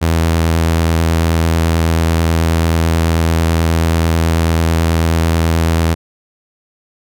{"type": "tone with vibrato", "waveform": "sawtooth", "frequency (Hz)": 82.2, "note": "E2", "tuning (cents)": -4, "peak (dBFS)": -7, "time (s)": [0.01, 5.95], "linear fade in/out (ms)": 20, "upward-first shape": "sine", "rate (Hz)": 9.2, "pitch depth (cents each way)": 16, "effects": []}